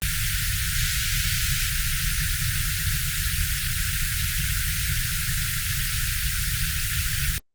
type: band-stop noise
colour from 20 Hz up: pink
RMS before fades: -24 dBFS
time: 0.02-7.38 s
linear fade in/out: 0 ms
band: 160 to 1400 Hz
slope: 96 dB/octave
effects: Opus 24 kbps